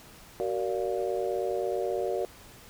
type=harmonic tone with a mistuned harmonic; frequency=116.54 Hz; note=A#2; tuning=in tune; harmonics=3 / 4 / 5 / 6; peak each=-31 / -32 / -33 / -36 dBFS; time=0.4-2.25 s; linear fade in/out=0 ms; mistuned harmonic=3; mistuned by=+130 cents; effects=pink hiss -51 dBFS RMS until 2.69 s